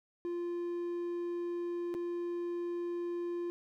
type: tone with dropouts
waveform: triangle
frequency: 347.3 Hz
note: F4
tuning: 10 cents flat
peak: -32 dBFS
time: 0.25-3.5 s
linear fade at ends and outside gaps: 0 ms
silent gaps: 1.941-1.949 s
effects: none